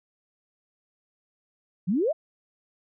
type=exponential sweep; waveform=sine; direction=up; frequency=162.3 to 695 Hz; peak=-21 dBFS; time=1.87-2.13 s; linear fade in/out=20 ms; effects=none